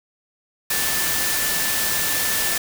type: tone in noise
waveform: sine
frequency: 1760 Hz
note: A6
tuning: in tune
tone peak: -29 dBFS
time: 0.7-2.58 s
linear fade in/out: 5 ms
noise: white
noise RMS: -22 dBFS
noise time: 0.7-2.58 s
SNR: -10 dB
effects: none